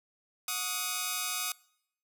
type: tone cluster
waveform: 5% pulse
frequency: 728 / 1137 / 1251 Hz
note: F#5 / C#6 / D#6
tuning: -28 / +44 / +9 cents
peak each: -28 / -28 / -21 dBFS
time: 0.48-1.52 s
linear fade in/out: 2 ms
effects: noise-tail reverb RT60 0.7 s tail -23 dB re dry